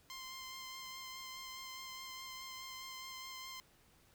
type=tone with vibrato; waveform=10% pulse; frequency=1046.5 Hz; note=C6; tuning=in tune; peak=-38 dBFS; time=0.1-3.6 s; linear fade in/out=0 ms; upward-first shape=sine; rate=4.8 Hz; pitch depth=15 cents each way; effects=pink hiss -68 dBFS RMS until 4.14 s